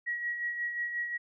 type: tone with tremolo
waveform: sine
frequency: 1911 Hz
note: A#6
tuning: 43 cents sharp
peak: -29 dBFS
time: 0.06-1.18 s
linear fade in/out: 20 ms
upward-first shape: sine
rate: 5.6 Hz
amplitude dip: 50%
effects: none